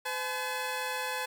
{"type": "tone pair together", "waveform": "15% pulse", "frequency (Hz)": [508.4, 855], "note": ["C5", "A5"], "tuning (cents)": [-50, -50], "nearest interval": "major sixth", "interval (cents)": 900, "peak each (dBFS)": [-29, -28], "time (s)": [0.05, 1.26], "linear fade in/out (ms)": 10, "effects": ["10-bit"]}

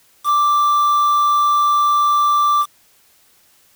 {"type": "tone with quantisation", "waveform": "triangle", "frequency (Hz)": 1174.7, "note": "D6", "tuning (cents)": 0, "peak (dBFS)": -10, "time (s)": [0.24, 2.66], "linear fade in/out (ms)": 50, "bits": 5, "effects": ["white hiss -54 dBFS RMS until 3.75 s"]}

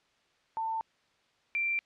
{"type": "tone pair in turn", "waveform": "sine", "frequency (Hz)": [894, 2357], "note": ["A5", "D7"], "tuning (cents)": [27, 6], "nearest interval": "octave + perfect fourth", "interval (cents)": 1679, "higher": "second", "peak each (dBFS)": [-30, -27], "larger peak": "second", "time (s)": [[0.57, 0.81], [1.55, 1.79]], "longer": "neither", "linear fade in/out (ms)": 0, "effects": ["white hiss -69 dBFS RMS until 1.85 s", "low-pass 4000 Hz 12 dB/octave"]}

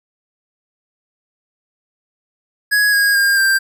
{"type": "tone with pitch steps", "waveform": "square", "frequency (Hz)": [1670, 1639.4, 1609.4, 1579.9], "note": ["G#6", "G#6", "G6", "G6"], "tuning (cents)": [9, -23, 45, 13], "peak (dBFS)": -12, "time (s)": [2.71, 3.59], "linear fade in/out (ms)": 20, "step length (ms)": 220, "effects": []}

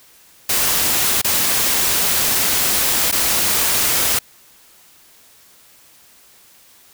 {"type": "noise with dropouts", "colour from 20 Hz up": "white", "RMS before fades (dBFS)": -17, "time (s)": [0.49, 4.19], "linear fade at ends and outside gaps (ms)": 5, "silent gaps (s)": [[1.216, 1.244], [3.115, 3.124]], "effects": ["white hiss -49 dBFS RMS until 6.93 s"]}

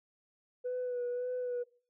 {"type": "tone with vibrato", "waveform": "sine", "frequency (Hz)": 493.9, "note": "B4", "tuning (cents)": 0, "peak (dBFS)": -31, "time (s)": [0.64, 1.64], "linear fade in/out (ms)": 20, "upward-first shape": "sine", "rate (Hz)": 1.8, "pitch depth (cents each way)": 27, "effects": ["noise-tail reverb RT60 0.4 s tail -20 dB re dry", "tanh soft clip ceiling -30 dBFS"]}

